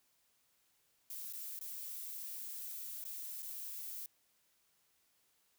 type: noise with dropouts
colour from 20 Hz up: violet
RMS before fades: -45 dBFS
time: 1.1-4.06 s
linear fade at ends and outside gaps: 2 ms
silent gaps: 1.327-1.333 / 1.591-1.61 / 3.041-3.051 / 3.424-3.428 s
effects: white hiss -75 dBFS RMS until 5.58 s